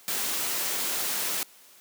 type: noise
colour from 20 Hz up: white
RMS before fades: -29 dBFS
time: 0.08-1.43 s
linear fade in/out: 0 ms
effects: white hiss -54 dBFS RMS until 1.8 s + high-pass 200 Hz 12 dB/octave